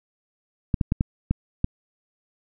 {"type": "clicks", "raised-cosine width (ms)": 5, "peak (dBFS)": -8, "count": 6, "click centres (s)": [0.742, 0.812, 0.921, 1.009, 1.31, 1.644], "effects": []}